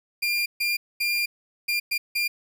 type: tone bursts at uneven times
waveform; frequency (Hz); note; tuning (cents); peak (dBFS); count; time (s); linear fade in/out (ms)
30% pulse; 2398; D7; +36; -20; 6; 0.22-0.46 / 0.6-0.77 / 1-1.26 / 1.68-1.8 / 1.91-1.98 / 2.15-2.28; 10
effects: none